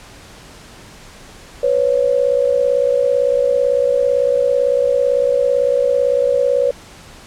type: tone pair together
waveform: sine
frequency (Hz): 496.5 / 554.4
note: B4 / C#5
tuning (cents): +9 / 0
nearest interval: major second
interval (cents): 191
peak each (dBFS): -15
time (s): 1.63-6.71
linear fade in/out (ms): 5
effects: pink hiss -40 dBFS RMS until 7.26 s + low-pass 9000 Hz 12 dB/octave